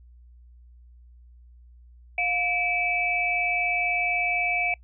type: tone cluster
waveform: sine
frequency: 707 / 2310 / 2586 Hz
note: F5 / D7 / E7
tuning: +21 / -29 / -34 cents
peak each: -29 / -24 / -30 dBFS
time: 2.18-4.74 s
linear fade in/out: 2 ms
effects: noise-tail reverb RT60 0.1 s tail -25 dB re dry + added 60 Hz sine -48 dBFS peak until 4.83 s